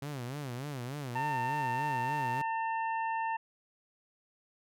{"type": "tone with vibrato", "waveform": "sawtooth", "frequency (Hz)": 133.5, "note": "C3", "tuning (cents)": 35, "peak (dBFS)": -33, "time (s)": [0.02, 2.42], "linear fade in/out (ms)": 5, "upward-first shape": "sine", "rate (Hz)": 3.4, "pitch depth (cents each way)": 190}
{"type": "harmonic tone", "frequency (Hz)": 900, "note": "A5", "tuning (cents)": 39, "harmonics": [1, 2, 3], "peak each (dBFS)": [-31, -40, -44], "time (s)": [1.15, 3.37], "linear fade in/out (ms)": 10}
{"effects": []}